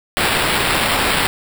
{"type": "noise with sample-and-hold", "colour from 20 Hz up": "white", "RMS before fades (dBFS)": -17, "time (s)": [0.17, 1.27], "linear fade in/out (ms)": 0, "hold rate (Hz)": 6300, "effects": []}